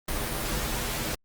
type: noise with comb filter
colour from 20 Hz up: pink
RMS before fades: -30 dBFS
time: 0.08-1.15 s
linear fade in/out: 5 ms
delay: 11 ms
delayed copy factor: -0.7
effects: Opus 32 kbps